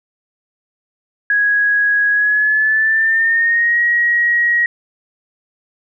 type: tone with pitch glide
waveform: sine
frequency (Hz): 1661.2 to 1897.2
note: G#6 to A#6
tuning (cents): 0 to +30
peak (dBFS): -11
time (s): 1.3-4.66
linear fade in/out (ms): 2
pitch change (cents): +230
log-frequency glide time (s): 2.11-3.81
effects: none